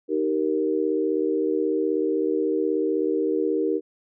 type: chord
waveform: sine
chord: Eb major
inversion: none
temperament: equal with one note detuned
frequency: 311.1 / 387.3 / 466.2 Hz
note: Eb4 / G4 / Bb4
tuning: 0 / -21 / 0 cents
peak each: -25 dBFS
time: 0.08-3.81 s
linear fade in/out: 50 ms
effects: none